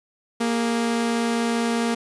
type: tone pair together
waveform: sawtooth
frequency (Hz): 233.1 / 411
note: A#3 / G#4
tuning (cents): 0 / -18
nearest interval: minor seventh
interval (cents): 982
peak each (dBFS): -17 / -27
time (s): 0.4-1.95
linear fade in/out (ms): 10
effects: resampled to 24000 Hz + 9-bit